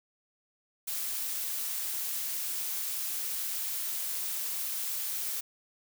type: noise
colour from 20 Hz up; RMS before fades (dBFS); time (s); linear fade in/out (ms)
blue; -34; 0.87-5.41; 10
effects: none